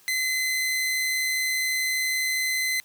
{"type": "tone", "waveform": "sawtooth", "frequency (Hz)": 2043, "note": "C7", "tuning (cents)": -42, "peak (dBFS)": -20, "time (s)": [0.08, 2.8], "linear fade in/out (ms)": 0, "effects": ["white hiss -56 dBFS RMS until 2.84 s", "high-pass 80 Hz 12 dB/octave"]}